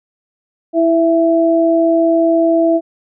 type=tone pair together; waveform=sine; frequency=329.6 / 663.8 Hz; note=E4 / E5; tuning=0 / +12 cents; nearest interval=octave; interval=1212 cents; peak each=-12 dBFS; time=0.73-2.81 s; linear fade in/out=50 ms; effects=none